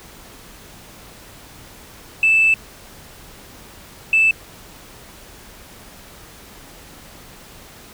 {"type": "tone pair in turn", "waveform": "sine", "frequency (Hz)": [2637, 2637], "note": ["E7", "E7"], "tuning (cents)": [0, 0], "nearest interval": "unison", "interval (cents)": 0, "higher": "neither", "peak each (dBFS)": -10, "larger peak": "neither", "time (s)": [[2.23, 2.54], [4.13, 4.31]], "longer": "first", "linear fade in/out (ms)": 2, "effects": ["tanh soft clip ceiling -7 dBFS", "pink hiss -42 dBFS RMS until 7.93 s"]}